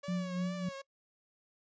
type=tone with vibrato; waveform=sawtooth; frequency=565 Hz; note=C#5; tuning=33 cents sharp; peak=-38 dBFS; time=0.03-0.82 s; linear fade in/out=10 ms; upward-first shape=triangle; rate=2.4 Hz; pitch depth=76 cents each way
type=tone with tremolo; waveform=sine; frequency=178.9 Hz; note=F3; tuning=42 cents sharp; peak=-30 dBFS; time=0.08-0.69 s; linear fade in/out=5 ms; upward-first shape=sine; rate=3.6 Hz; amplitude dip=60%
effects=noise-tail reverb RT60 0.1 s tail -23 dB re dry + resampled to 16000 Hz